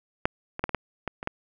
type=clicks; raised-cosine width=0.5 ms; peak=-6 / -17 / -9 / -16 / -9 / -14 / -20 / -12 dBFS; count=8; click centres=0.255 / 0.594 / 0.64 / 0.693 / 0.747 / 1.077 / 1.229 / 1.274 s; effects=none